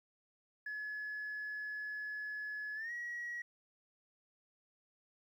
sine tone with pitch glide, 1703 to 1911.6 Hz, G#6 to A#6, +43 to +43 cents, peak -38 dBFS, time 0.66-3.42 s, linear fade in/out 5 ms, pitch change +200 cents, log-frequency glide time 2.75-2.92 s, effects tanh soft clip ceiling -36 dBFS + 12-bit

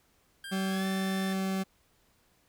25% pulse tone with pitch glide, 1595 to 1769.8 Hz, G6 to A6, +30 to +10 cents, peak -36 dBFS, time 0.44-1.33 s, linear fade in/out 2 ms, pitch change +180 cents, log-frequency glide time 0.68-0.86 s
40% pulse tone, 191.2 Hz, G3, 43 cents flat, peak -28 dBFS, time 0.51-1.64 s, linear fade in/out 20 ms
effects pink hiss -68 dBFS RMS until 2.48 s

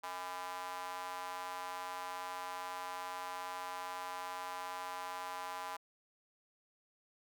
square tone with high-pass filter, 91.2 Hz, F#2, 24 cents flat, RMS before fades -43 dBFS, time 0.03-5.77 s, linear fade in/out 10 ms, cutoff 920 Hz, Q 3.4, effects none

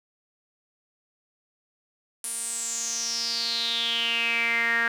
sawtooth tone with band-pass filter sweep, 232.3 Hz, A#3, 6 cents flat, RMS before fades -27 dBFS, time 2.24-4.88 s, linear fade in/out 2 ms, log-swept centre 9900 to 1700 Hz, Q 7.9, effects 9-bit

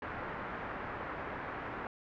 white low-pass noise, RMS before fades -41 dBFS, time 0.02-1.87 s, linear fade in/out 2 ms, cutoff 1700 Hz, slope 24 dB/octave, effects none

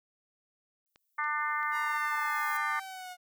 violet noise with exponential growth, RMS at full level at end -43 dBFS, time 0.86-2.57 s, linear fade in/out 0 ms, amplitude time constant 370 ms
clicks, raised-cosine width 0.2 ms, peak -38 dBFS, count 4, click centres 0.959 / 1.242 / 1.63 / 1.963 s
harmonic tone, 299 Hz, D4, 31 cents sharp, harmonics 3 / 4 / 5 / 6 / 7, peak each -37 / -32 / -37 / -36 / -37 dBFS, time 1.18-2.8 s, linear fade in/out 10 ms
sawtooth exponential sweep, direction down, 958 to 720 Hz, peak -37 dBFS, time 1.71-3.17 s, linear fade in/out 50 ms
effects none

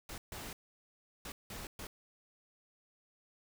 pink noise bursts at uneven times, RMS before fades -45 dBFS, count 5, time 0.09-0.18 / 0.32-0.53 / 1.25-1.32 / 1.5-1.67 / 1.79-1.87 s, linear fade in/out 2 ms, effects none

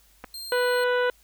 clicks, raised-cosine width 0.5 ms, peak -23 dBFS, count 2, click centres 0.24 / 0.244 s
sawtooth tone, 4186 Hz, C8, in tune, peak -32 dBFS, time 0.34-0.84 s, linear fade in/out 2 ms
harmonic tone, 493.9 Hz, B4, in tune, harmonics 1 / 2 / 3 / 4 / 5 / 6 / 7 / 8, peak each -22 / -30 / -27 / -38 / -42 / -38 / -45 / -45 dBFS, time 0.52-1.1 s, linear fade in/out 2 ms
effects added 50 Hz sine -60 dBFS peak until 1.23 s + white hiss -60 dBFS RMS until 1.23 s

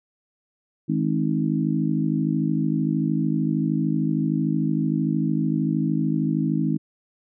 harmonic tone with a mistuned harmonic, 53.2 Hz, G#1, 42 cents sharp, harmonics 3 / 4 / 5 / 6, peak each -24 / -25 / -26 / -27 dBFS, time 0.88-6.78 s, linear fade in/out 20 ms, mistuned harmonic 6, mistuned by -27 cents, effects none

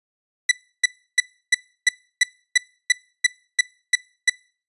sawtooth tone bursts, 1975.5 Hz, B6, in tune, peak -8 dBFS, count 12, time 0.49-4.298 s, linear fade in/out 5 ms, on 24 ms, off 320 ms, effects noise-tail reverb RT60 0.4 s tail -23 dB re dry + resampled to 24000 Hz

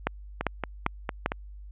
two click trains, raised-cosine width 0.5 ms, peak -9 / -13 dBFS, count 4 / 5, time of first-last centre 0.07-1.26 / 0.41-1.319 s, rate 2.52 / 4.4 Hz, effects added 50 Hz sine -41 dBFS peak until 1.71 s + resampled to 8000 Hz

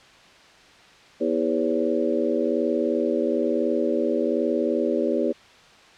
harmonic tone with a mistuned harmonic, 81.1 Hz, E2, 28 cents flat, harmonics 3 / 4 / 5 / 6 / 7, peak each -27 / -26 / -26 / -28 / -27 dBFS, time 1.2-5.33 s, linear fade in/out 20 ms, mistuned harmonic 6, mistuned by +64 cents, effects white hiss -50 dBFS RMS until 5.97 s + low-pass 4000 Hz 12 dB/octave

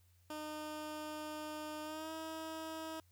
15% pulse tone with pitch glide, 305.6 to 319.7 Hz, D#4 to D#4, -31 to +47 cents, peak -36 dBFS, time 0.3-3 s, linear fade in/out 2 ms, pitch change +78 cents, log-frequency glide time 1.83-2.12 s, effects added 88 Hz sine -66 dBFS peak until 3.11 s + white hiss -75 dBFS RMS until 3.11 s

